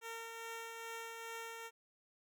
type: tone with tremolo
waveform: 10% pulse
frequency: 457.2 Hz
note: A#4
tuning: 34 cents flat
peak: -35 dBFS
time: 0.01-1.71 s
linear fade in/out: 50 ms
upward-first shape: triangle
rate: 2.4 Hz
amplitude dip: 35%
effects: none